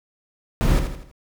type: noise with echo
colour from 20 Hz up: brown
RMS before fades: -18 dBFS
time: 0.61-0.79 s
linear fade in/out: 0 ms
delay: 81 ms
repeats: 4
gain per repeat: -7 dB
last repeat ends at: 1.114 s
effects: none